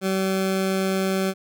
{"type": "tone", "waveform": "20% pulse", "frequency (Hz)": 190.9, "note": "G3", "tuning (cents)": -46, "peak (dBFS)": -16, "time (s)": [0.01, 1.34], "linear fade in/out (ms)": 50, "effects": []}